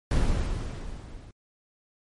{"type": "noise with level ramp", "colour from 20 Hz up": "brown", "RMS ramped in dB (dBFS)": [-21, -45], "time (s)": [0.11, 1.31], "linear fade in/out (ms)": 2, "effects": ["MP3 48 kbps"]}